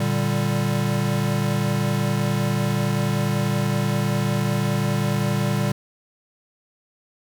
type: chord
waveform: square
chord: G minor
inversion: first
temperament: equal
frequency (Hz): 116.54 / 146.83 / 196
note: Bb2 / D3 / G3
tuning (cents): 0 / 0 / 0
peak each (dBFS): -25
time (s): 0-5.72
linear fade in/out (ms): 5
effects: none